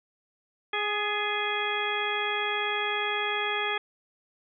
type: harmonic tone with a mistuned harmonic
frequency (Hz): 414.8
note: G#4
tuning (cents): -2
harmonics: 1 / 2 / 3 / 4 / 5 / 6 / 8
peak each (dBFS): -34 / -34 / -34 / -34 / -34 / -34 / -34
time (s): 0.73-3.78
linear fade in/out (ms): 5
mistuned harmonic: 4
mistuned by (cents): +38
effects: none